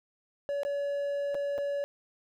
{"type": "tone with dropouts", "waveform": "triangle", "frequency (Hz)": 568, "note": "C#5", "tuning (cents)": 42, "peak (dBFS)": -27, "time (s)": [0.49, 1.84], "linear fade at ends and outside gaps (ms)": 0, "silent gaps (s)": [[0.633, 0.65], [1.345, 1.351], [1.58, 1.585]], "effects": []}